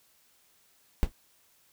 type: noise with exponential decay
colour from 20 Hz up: brown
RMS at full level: -20 dBFS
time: 1.03-1.12 s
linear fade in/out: 0 ms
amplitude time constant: 18 ms
effects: white hiss -65 dBFS RMS until 1.72 s